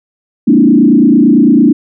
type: tone with frequency modulation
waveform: sine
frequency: 262.6 Hz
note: C4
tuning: 6 cents sharp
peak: -3 dBFS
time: 0.47-1.73 s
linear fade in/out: 10 ms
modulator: 28.9 Hz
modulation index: 2
effects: none